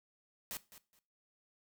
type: noise with echo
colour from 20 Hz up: white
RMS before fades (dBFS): -42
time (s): 0.51-0.57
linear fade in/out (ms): 0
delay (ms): 210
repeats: 2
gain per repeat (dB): -14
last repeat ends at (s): 0.99
effects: noise-tail reverb RT60 0.3 s tail -17 dB re dry